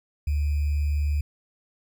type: tone with sample-and-hold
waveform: sine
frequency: 73.42 Hz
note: D2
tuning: in tune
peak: -21 dBFS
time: 0.27-1.21 s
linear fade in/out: 5 ms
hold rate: 2450 Hz
effects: none